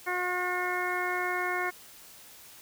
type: harmonic tone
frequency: 360.4 Hz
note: F#4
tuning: 45 cents flat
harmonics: 1 / 2 / 3 / 4 / 5 / 6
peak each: -35 / -35 / -35 / -35 / -35 / -35 dBFS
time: 0.06-1.71 s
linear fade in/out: 20 ms
effects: white hiss -51 dBFS RMS until 2.61 s